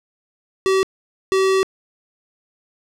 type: tone bursts at uneven times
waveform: square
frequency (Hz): 382.6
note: G4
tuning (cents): -42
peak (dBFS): -15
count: 2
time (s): 0.66-0.83 / 1.32-1.63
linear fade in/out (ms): 0
effects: low-pass 8000 Hz 12 dB/octave + 7-bit